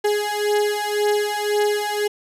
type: beating tone pair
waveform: 35% pulse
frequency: 415.3 / 417.2 Hz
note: G#4 / G#4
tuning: 0 / +8 cents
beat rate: 1.9 Hz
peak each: -20 dBFS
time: 0.04-2.08 s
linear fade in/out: 10 ms
effects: resampled to 32000 Hz